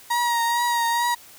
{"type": "tone with vibrato", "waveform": "35% pulse", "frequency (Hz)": 945, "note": "A#5", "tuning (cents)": 23, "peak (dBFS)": -18, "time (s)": [0.1, 1.15], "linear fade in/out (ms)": 10, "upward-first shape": "triangle", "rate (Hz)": 2.3, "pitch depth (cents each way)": 35, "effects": ["white hiss -47 dBFS RMS until 1.38 s"]}